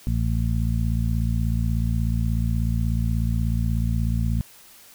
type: harmonic tone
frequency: 56.5 Hz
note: A1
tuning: 47 cents sharp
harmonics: 1 / 2 / 3 / 4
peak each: -23 / -24 / -29 / -30 dBFS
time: 0.07-4.41 s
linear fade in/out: 0 ms
effects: white hiss -49 dBFS RMS until 4.94 s

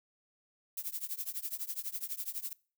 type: noise with tremolo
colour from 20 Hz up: violet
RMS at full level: -35 dBFS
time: 0.77-2.53 s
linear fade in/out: 2 ms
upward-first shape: triangle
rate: 12 Hz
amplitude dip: 100%
effects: noise-tail reverb RT60 0.4 s tail -23 dB re dry

